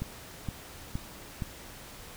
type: click train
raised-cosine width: 5 ms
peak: -20 dBFS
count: 4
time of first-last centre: 0.02-1.422 s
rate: 2.14 Hz
effects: pink hiss -47 dBFS RMS until 2.16 s